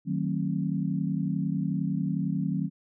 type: chord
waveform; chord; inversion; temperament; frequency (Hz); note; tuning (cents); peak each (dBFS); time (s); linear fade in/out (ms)
sine; D# diminished seventh; none; just; 155.56 / 186.68 / 224 / 268.8; D#3 / F#3 / A3 / C4; 0 / +16 / +31 / +47; -30 / -29 / -35 / -33; 0.05-2.7; 50
effects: none